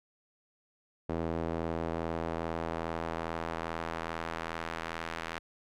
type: tone with band-pass filter sweep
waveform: sawtooth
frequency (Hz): 82.41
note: E2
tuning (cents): 0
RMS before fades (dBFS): -36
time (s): 1.09-5.39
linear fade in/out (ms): 5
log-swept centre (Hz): 440 to 1800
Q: 0.85
effects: none